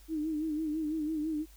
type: tone with vibrato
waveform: sine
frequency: 310 Hz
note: D#4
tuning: 6 cents flat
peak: -30 dBFS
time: 0.08-1.46 s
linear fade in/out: 50 ms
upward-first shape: sine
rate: 6 Hz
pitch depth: 69 cents each way
effects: added 50 Hz sine -53 dBFS peak until 1.56 s + white hiss -61 dBFS RMS until 1.56 s